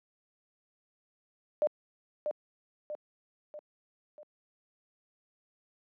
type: tone with echo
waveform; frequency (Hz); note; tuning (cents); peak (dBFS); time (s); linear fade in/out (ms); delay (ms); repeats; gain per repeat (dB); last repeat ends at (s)
sine; 600; D5; +37; -23; 1.62-1.67; 0; 640; 4; -6; 4.23
effects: high-pass 300 Hz 12 dB/octave